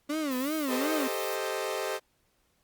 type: tone with vibrato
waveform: 35% pulse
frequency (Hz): 282.1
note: C#4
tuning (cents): +30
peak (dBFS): -27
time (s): 0.09-1.08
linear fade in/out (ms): 10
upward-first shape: sine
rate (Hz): 2.7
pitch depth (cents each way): 200
type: noise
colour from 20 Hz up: violet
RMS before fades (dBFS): -41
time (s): 0.31-1.36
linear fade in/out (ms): 5
type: chord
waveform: sawtooth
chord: A half-diminished seventh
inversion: third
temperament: equal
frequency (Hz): 392 / 440 / 523.3 / 622.3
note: G4 / A4 / C5 / Eb5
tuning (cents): 0 / 0 / 0 / 0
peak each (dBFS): -32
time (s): 0.67-2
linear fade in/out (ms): 50
effects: pink hiss -71 dBFS RMS until 2.63 s + Opus 48 kbps